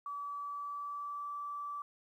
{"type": "tone with pitch glide", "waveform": "sine", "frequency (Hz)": [1147, 1159.7], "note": ["D6", "D6"], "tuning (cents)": [-41, -22], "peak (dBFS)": -38, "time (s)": [0.06, 1.82], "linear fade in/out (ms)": 2, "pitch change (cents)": 19, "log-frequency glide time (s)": [0.18, 1.29], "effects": ["12-bit"]}